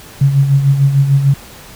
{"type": "tone with tremolo", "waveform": "sine", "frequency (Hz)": 138.59, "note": "C#3", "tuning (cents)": 0, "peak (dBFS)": -5, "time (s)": [0.21, 1.34], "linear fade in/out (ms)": 5, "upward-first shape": "sine", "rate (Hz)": 6.7, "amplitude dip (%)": 60, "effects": ["pink hiss -36 dBFS RMS until 1.75 s"]}